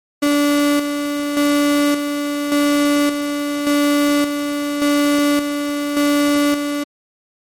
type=tone with tremolo; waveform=35% pulse; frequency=289.8 Hz; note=D4; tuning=23 cents flat; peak=-11 dBFS; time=0.22-6.84 s; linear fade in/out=10 ms; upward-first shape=square; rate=0.87 Hz; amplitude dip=50%; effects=MP3 64 kbps

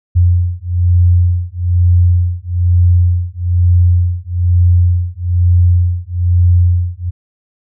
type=beating tone pair; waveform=sine; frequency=87.7 / 88.8 Hz; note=F2 / F2; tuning=+8 / +29 cents; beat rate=1.1 Hz; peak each=-11 dBFS; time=0.15-7.11 s; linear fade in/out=20 ms; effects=none

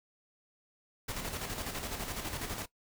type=noise with tremolo; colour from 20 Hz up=pink; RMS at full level=-37 dBFS; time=1.08-2.66 s; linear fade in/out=10 ms; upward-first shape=square; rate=12 Hz; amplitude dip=45%; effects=noise-tail reverb RT60 0.1 s tail -18 dB re dry

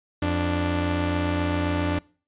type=tone pair together; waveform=sawtooth; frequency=87.31 / 293.7 Hz; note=F2 / D4; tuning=0 / 0 cents; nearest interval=octave + major sixth; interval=2100 cents; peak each=-21 dBFS; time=0.22-1.99 s; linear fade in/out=5 ms; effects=noise-tail reverb RT60 0.4 s tail -24 dB re dry + resampled to 8000 Hz

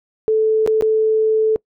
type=tone with dropouts; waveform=sine; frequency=437.5 Hz; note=A4; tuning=10 cents flat; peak=-12 dBFS; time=0.28-1.56 s; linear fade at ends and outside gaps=0 ms; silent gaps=0.663-0.675 / 0.81-0.823 s; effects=noise-tail reverb RT60 0.1 s tail -25 dB re dry

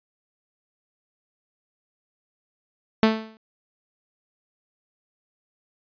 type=tone with exponential decay; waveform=sawtooth; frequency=220.3 Hz; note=A3; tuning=2 cents sharp; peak=-8 dBFS; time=3.03-3.37 s; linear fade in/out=0 ms; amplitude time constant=72 ms; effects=resampled to 11025 Hz

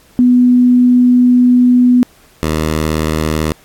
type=tone pair in turn; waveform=sine / 10% pulse; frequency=247.4 / 78.11 Hz; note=B3 / D#2; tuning=+3 / +7 cents; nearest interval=octave + minor sixth; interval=1996 cents; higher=first; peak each=-5 dBFS; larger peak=neither; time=0.19-2.03 / 2.43-3.52 s; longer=first; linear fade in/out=0 ms; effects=pink hiss -47 dBFS RMS until 3.64 s + AAC 64 kbps

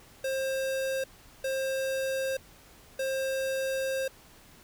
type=tone bursts at uneven times; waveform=square; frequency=532 Hz; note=C5; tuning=29 cents sharp; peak=-29 dBFS; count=3; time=0.24-1.04 / 1.44-2.37 / 2.99-4.08 s; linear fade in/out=5 ms; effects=pink hiss -55 dBFS RMS until 4.63 s

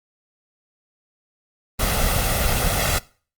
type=noise with comb filter; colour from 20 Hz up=pink; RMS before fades=-20 dBFS; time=1.79-2.99 s; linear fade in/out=10 ms; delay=1.5 ms; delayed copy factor=+0.65; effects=noise-tail reverb RT60 0.4 s tail -21 dB re dry + Opus 24 kbps

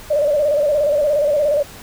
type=tone with vibrato; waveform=sine; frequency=587.3 Hz; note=D5; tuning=in tune; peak=-13 dBFS; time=0.1-1.63 s; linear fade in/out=10 ms; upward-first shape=square; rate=17 Hz; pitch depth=57 cents each way; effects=pink hiss -38 dBFS RMS until 1.82 s

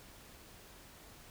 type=silence; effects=pink hiss -56 dBFS RMS until 1.3 s

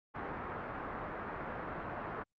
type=low-pass noise; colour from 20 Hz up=white; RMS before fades=-41 dBFS; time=0.14-2.24 s; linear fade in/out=20 ms; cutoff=1500 Hz; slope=24 dB/octave; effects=Opus 48 kbps

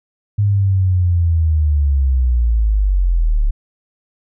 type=linear sweep; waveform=sine; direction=down; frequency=103.7 to 34.65 Hz; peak=-11 dBFS; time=0.38-3.51 s; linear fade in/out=10 ms; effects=none

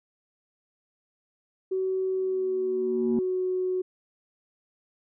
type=tone with pitch glide; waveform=sine; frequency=377.2 to 369 Hz; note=F#4 to F#4; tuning=+33 to -5 cents; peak=-24 dBFS; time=1.71-3.82 s; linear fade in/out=10 ms; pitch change=-38 cents; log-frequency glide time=2.05-3.44 s
type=tone with exponential growth; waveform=sine; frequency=234 Hz; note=A#3; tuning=7 cents sharp; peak=-20 dBFS; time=2.13-3.19 s; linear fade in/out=2 ms; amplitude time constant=230 ms
effects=tanh soft clip ceiling -16 dBFS

